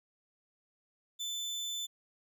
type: tone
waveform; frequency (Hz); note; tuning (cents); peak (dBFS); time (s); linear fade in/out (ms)
30% pulse; 3520; A7; 0; -33; 1.19-1.87; 20
effects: none